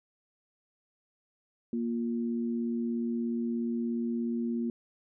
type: tone pair together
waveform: sine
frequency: 234.7 / 351.6 Hz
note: A#3 / F4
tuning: +12 / +12 cents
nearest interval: perfect fifth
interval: 700 cents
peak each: -29 / -37 dBFS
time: 1.73-4.7 s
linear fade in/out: 2 ms
effects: none